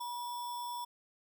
sine tone with sample-and-hold, 967 Hz, B5, 37 cents flat, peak -37 dBFS, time 0-0.85 s, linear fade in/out 10 ms, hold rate 4410 Hz, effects none

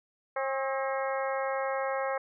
harmonic tone with a mistuned harmonic, 268.9 Hz, C4, 47 cents sharp, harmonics 2 / 3 / 4 / 5 / 6 / 7 / 8, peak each -31 / -35 / -37 / -39 / -41 / -42 / -43 dBFS, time 0.36-2.18 s, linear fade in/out 5 ms, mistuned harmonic 5, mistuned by -55 cents, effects none

